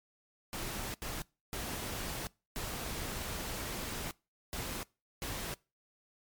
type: noise bursts at uneven times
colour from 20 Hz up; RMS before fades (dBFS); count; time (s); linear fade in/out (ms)
pink; -39; 6; 0.53-0.94 / 1.02-1.22 / 1.53-2.27 / 2.56-4.11 / 4.53-4.83 / 5.22-5.54; 0
effects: noise-tail reverb RT60 0.3 s tail -24 dB re dry + MP3 96 kbps